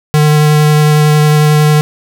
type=tone with vibrato; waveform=square; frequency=151 Hz; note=D3; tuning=48 cents sharp; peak=-6 dBFS; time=0.14-1.81 s; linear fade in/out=0 ms; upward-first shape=triangle; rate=11 Hz; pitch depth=12 cents each way; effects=none